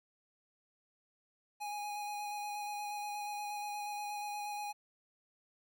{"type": "tone with vibrato", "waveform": "square", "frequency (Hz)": 828, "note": "G#5", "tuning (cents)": -5, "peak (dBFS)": -39, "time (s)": [1.6, 4.73], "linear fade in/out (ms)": 20, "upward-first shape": "square", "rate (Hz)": 8.4, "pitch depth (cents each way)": 12, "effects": ["12-bit"]}